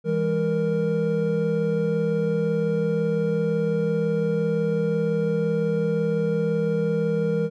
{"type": "tone cluster", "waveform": "triangle", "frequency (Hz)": [164.3, 202.3, 467.2], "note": ["E3", "G#3", "A#4"], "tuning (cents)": [-5, -45, 4], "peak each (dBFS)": [-23, -26, -21], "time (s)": [0.04, 7.5], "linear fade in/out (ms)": 50, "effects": []}